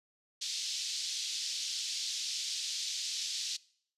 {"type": "band-pass noise", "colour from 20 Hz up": "pink", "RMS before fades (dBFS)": -37, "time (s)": [0.41, 3.57], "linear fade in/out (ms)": 10, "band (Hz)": [3600, 6400], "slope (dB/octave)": 24, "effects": ["noise-tail reverb RT60 0.6 s tail -22 dB re dry", "resampled to 32000 Hz"]}